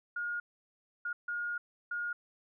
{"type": "tone bursts at uneven times", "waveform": "sine", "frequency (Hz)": 1428, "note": "F6", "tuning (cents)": 38, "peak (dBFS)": -33, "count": 4, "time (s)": [[0.16, 0.4], [1.05, 1.13], [1.28, 1.58], [1.91, 2.13]], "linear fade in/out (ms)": 5, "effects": []}